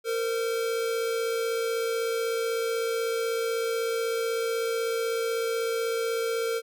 square tone pair together, 457.9 / 514 Hz, A#4 / C5, -31 / -31 cents, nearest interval major second, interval 200 cents, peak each -27 / -36 dBFS, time 0.04-6.62 s, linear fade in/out 50 ms, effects none

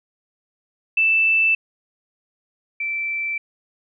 sine tone pair in turn, 2647 / 2333 Hz, E7 / D7, +7 / -12 cents, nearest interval major second, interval 219 cents, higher first, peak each -14 / -22 dBFS, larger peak first, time 0.97-1.55 / 2.8-3.38 s, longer neither, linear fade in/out 5 ms, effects none

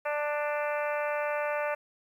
harmonic tone, 295.5 Hz, D4, 11 cents sharp, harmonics 2 / 3 / 4 / 5 / 6 / 7 / 8 / 9, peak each -30 / -36 / -38 / -38 / -40 / -43 / -42 / -44 dBFS, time 0.05-1.75 s, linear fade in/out 10 ms, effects 10-bit

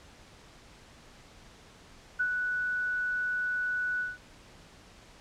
sine tone with ADSR envelope, 1480 Hz, F#6, in tune, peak -24 dBFS, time 2.19-4.18 s, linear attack 15 ms, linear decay 68 ms, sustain -4 dB, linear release 180 ms, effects pink hiss -54 dBFS RMS until 5.2 s + low-pass 7000 Hz 12 dB/octave

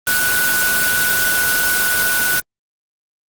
sine tone in noise, 1480 Hz, F#6, in tune, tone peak -16 dBFS, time 0.07-2.4 s, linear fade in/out 2 ms, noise white, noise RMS -18 dBFS, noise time 0.07-2.4 s, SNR -1 dB, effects Opus 24 kbps

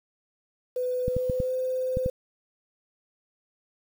sine tone with pitch glide, 501 to 513 Hz, B4 to C5, +25 to -34 cents, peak -25 dBFS, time 0.76-2.1 s, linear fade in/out 5 ms, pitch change +41 cents, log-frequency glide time 1.06-1.53 s
clicks, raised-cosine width 5 ms, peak -16 dBFS, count 6, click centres 1.081 / 1.166 / 1.298 / 1.402 / 1.971 / 2.061 s
effects 8-bit

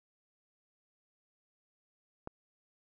click, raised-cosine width 1 ms, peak -26 dBFS, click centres 2.274 s, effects none

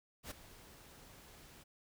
pink noise with ADSR envelope, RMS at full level -43 dBFS, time 0.23-1.64 s, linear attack 79 ms, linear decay 11 ms, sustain -15 dB, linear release 17 ms, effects none

